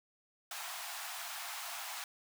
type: high-pass noise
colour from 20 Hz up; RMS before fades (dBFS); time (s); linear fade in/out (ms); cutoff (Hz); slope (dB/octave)
pink; -43; 0.51-2.04; 2; 670; 96
effects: none